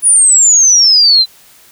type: exponential sweep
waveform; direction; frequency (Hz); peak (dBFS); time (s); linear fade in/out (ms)
sine; down; 9900 to 4000; -4; 0.02-1.26; 50
effects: white hiss -43 dBFS RMS until 1.71 s